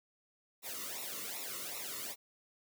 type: noise with flanger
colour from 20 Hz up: white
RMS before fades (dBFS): -42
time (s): 0.62-2.16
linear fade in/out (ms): 50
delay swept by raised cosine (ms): 0.63 to 1.27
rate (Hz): 2.6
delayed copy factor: -0.85
effects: none